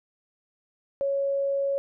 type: tone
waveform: sine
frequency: 554.4 Hz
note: C#5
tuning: in tune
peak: -23 dBFS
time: 1.01-1.78 s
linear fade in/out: 0 ms
effects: none